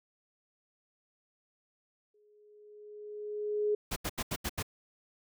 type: tone with exponential growth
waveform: sine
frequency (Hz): 419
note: G#4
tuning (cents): +15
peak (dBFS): -25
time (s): 2.14-3.75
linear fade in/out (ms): 5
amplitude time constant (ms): 350
type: noise bursts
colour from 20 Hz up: pink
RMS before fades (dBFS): -34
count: 6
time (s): 3.91-4.628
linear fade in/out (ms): 10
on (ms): 53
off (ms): 80
effects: none